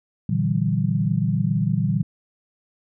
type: chord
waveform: sine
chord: E half-diminished seventh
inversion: second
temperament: equal with one note detuned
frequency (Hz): 116.54 / 146.83 / 164.81 / 191.63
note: Bb2 / D3 / E3 / G3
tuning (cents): 0 / 0 / 0 / -39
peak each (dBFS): -24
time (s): 0.29-2.03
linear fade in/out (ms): 5
effects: none